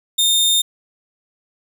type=tone; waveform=sawtooth; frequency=3641 Hz; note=A#7; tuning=41 cents flat; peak=-10 dBFS; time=0.18-0.62 s; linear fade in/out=10 ms; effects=none